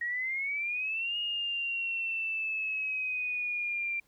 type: exponential two-way sweep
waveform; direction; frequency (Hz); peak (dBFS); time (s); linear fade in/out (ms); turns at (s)
sine; up then down; 1883 to 2862 to 2364; -30; 0.01-4; 5; 1.17
effects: pink hiss -69 dBFS RMS until 4.07 s